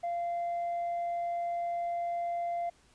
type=tone with tanh clipping; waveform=sine; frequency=691 Hz; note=F5; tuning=19 cents flat; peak=-31 dBFS; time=0.03-2.7 s; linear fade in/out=10 ms; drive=1 dB; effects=pink hiss -64 dBFS RMS until 2.94 s + resampled to 22050 Hz